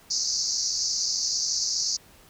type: band-pass noise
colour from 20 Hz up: pink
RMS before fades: -27 dBFS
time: 0.1-1.97 s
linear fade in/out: 10 ms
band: 4500 to 6600 Hz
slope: 96 dB/octave
effects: pink hiss -54 dBFS RMS until 2.29 s